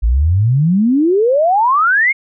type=exponential sweep; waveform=sine; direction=up; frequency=51.91 to 2217 Hz; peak=-9 dBFS; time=0.02-2.13 s; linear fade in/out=20 ms; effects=none